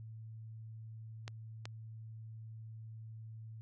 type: clicks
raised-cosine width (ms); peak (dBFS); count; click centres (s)
0.2; -26; 2; 1.279 / 1.655
effects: added 111 Hz sine -46 dBFS peak until 3.61 s + AAC 32 kbps